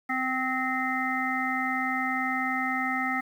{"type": "harmonic tone with a mistuned harmonic", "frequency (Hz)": 258.6, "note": "C4", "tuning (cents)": -20, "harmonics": [1, 3, 5, 7, 8], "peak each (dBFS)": [-32, -32, -32, -32, -32], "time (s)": [0.09, 3.21], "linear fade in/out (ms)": 10, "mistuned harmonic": 7, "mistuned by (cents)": 38, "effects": ["9-bit"]}